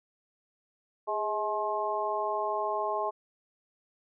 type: harmonic tone with a mistuned harmonic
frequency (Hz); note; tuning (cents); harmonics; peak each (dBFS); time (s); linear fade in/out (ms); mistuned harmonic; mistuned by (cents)
213.2; G#3; +46; 2 / 3 / 4 / 5; -35 / -33 / -33 / -33; 1.07-3.11; 20; 2; -52
effects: none